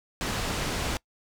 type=low-pass noise; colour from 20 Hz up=pink; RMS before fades=-30 dBFS; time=0.21-0.97 s; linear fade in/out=0 ms; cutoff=7700 Hz; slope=12 dB/octave; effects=noise-tail reverb RT60 0.1 s tail -23 dB re dry